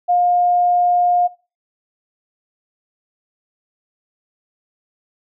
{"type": "tone", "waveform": "sine", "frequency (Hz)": 710, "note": "F5", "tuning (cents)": 28, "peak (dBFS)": -12, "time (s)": [0.08, 1.28], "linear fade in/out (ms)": 20, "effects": ["noise-tail reverb RT60 0.3 s tail -18 dB re dry"]}